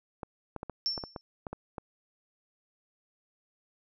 clicks, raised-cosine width 1 ms, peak -23 dBFS, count 10, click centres 0.232 / 0.563 / 0.631 / 0.697 / 0.978 / 1.038 / 1.162 / 1.468 / 1.53 / 1.782 s
sine tone with exponential decay, 5410 Hz, E8, 44 cents sharp, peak -25 dBFS, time 0.86-1.21 s, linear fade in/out 0 ms, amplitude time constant 76 ms
effects none

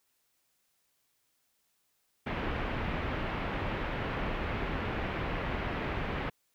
pink low-pass noise, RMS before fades -34 dBFS, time 2.26-6.3 s, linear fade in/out 10 ms, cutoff 2700 Hz, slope 24 dB/octave, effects white hiss -75 dBFS RMS until 6.54 s

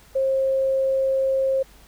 sine tone, 534 Hz, C5, 35 cents sharp, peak -18 dBFS, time 0.15-1.63 s, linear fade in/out 10 ms, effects added 50 Hz sine -51 dBFS peak until 1.87 s + pink hiss -52 dBFS RMS until 1.87 s

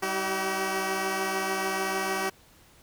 10% pulse tone cluster, 194 / 319.1 / 381.3 Hz, G3 / D#4 / G4, -18 / +44 / -48 cents, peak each -26 / -28 / -20 dBFS, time 0.02-2.3 s, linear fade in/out 10 ms, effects pink hiss -57 dBFS RMS until 2.82 s

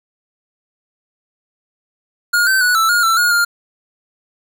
square tone with pitch steps, 1429 / 1543 / 1471 / 1322 / 1427 / 1338 / 1436 / 1405 Hz, F6 / G6 / F#6 / E6 / F6 / E6 / F6 / F6, +39 / -28 / -11 / +5 / +37 / +25 / +48 / +10 cents, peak -12 dBFS, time 2.33-3.45 s, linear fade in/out 10 ms, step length 140 ms, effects 8-bit

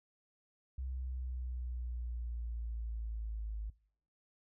sine linear sweep, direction down, 65.1 to 52.6 Hz, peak -37 dBFS, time 0.78-3.7 s, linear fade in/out 5 ms, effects noise-tail reverb RT60 0.6 s tail -24 dB re dry

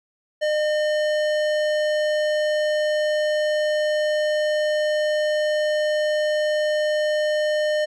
sine tone with tanh clipping, 607 Hz, D#5, 43 cents flat, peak -21 dBFS, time 0.41-7.86 s, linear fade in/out 20 ms, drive 17 dB, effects none

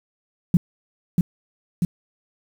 sine tone with echo, 174.61 Hz, F3, in tune, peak -10 dBFS, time 0.54-0.57 s, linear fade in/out 2 ms, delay 640 ms, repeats 2, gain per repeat -3 dB, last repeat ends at 1.85 s, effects 7-bit

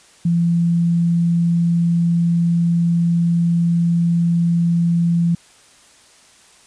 sine tone, 170 Hz, F3, 46 cents flat, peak -13 dBFS, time 0.25-5.35 s, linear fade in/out 5 ms, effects white hiss -49 dBFS RMS until 6.66 s + resampled to 22050 Hz

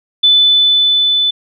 sine tone with level ramp, 3500 Hz, A7, 10 cents flat, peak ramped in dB -5 to -10 dBFS, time 0.23-1.31 s, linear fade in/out 10 ms, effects none

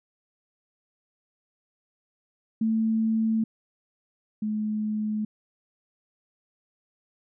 sine tone pair in turn, 222.2 / 213.7 Hz, A3 / G#3, +17 / +50 cents, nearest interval minor second, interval 67 cents, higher first, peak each -21 / -25 dBFS, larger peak first, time 2.61-3.44 / 4.42-5.25 s, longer neither, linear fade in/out 5 ms, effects none

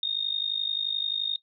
sine tone with amplitude modulation, 3695 Hz, A#7, 16 cents flat, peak -22 dBFS, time 0.03-1.36 s, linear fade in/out 2 ms, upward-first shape sine, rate 51.5 Hz, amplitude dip 80%, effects noise-tail reverb RT60 0.1 s tail -18 dB re dry

